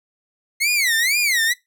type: tone with vibrato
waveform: sawtooth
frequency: 2093 Hz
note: C7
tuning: in tune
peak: -13 dBFS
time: 0.6-1.54 s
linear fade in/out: 20 ms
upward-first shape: sine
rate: 2.1 Hz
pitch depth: 270 cents each way
effects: noise-tail reverb RT60 0.2 s tail -22 dB re dry